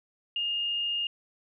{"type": "tone with frequency modulation", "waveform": "sine", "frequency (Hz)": 2833, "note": "F7", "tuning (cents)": 24, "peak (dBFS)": -27, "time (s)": [0.36, 1.07], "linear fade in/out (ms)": 2, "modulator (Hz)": 95.2, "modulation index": 0.21, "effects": []}